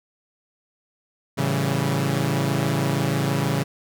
sawtooth chord, A dominant seventh, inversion none, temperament equal with one note detuned, 110 / 138.59 / 164.81 / 193.63 Hz, A2 / C#3 / E3 / G3, 0 / 0 / 0 / -21 cents, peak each -25 / -19 / -23 / -25 dBFS, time 1.37-3.64 s, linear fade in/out 20 ms, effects none

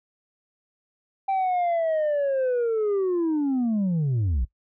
sine linear sweep, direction down, 784 to 52.8 Hz, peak -18 dBFS, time 1.28-4.45 s, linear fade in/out 10 ms, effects noise-tail reverb RT60 0.1 s tail -21 dB re dry + tanh soft clip ceiling -20 dBFS

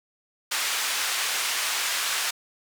pink band-pass noise, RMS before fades -27 dBFS, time 0.51-2.31 s, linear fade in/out 10 ms, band 1400 to 11000 Hz, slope 12 dB/octave, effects none

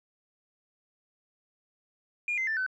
sine tone with pitch steps, 2422 / 2072 / 1773 / 1517 Hz, D#7 / C7 / A6 / F#6, -47 / -17 / +13 / +43 cents, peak -26 dBFS, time 2.28-2.664 s, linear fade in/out 2 ms, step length 96 ms, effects tanh soft clip ceiling -23 dBFS

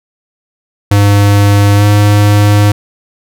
square tone with pitch glide, 101.5 to 103.27 Hz, G#2 to G#2, -39 to -9 cents, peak -5 dBFS, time 0.91-2.72 s, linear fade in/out 5 ms, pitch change +30 cents, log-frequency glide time 1.75-1.84 s, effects none

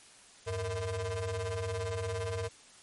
35% pulse ring-modulated tone, 182.9 Hz, F#3, 20 cents flat, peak -28 dBFS, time 0.46-2.49 s, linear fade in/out 20 ms, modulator 283 Hz, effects white hiss -56 dBFS RMS until 2.82 s + MP3 48 kbps

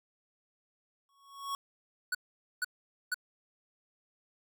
square tone with exponential growth, 1108.7 Hz, C#6, in tune, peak -32 dBFS, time 1.09-1.55 s, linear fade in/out 1 ms, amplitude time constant 98 ms
square tone bursts, 1480 Hz, F#6, in tune, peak -30 dBFS, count 3, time 2.12-3.144 s, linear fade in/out 5 ms, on 28 ms, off 470 ms
effects none

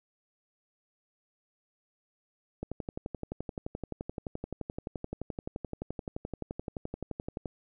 click train, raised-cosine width 2 ms, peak -22 dBFS, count 57, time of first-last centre 2.63-7.458 s, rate 11.6 Hz, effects none

